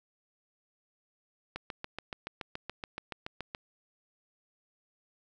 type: click train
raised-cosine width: 0.3 ms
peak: -21 dBFS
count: 15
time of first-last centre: 1.56-3.549 s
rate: 7.04 Hz
effects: none